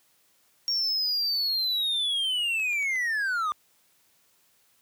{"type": "linear sweep", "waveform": "triangle", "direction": "down", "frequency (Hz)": [5570, 1174.7], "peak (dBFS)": -23, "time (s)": [0.68, 3.52], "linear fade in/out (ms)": 0}
{"type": "clicks", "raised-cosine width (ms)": 0.2, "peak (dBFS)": -32, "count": 4, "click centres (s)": [2.597, 2.73, 2.826, 2.958]}
{"effects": ["white hiss -65 dBFS RMS until 4.81 s", "high-pass 60 Hz 12 dB/octave"]}